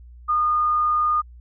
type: tone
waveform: sine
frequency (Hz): 1222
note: D#6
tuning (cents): -32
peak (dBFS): -17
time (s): 0.28-1.22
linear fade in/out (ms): 20
effects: added 60 Hz sine -41 dBFS peak until 1.4 s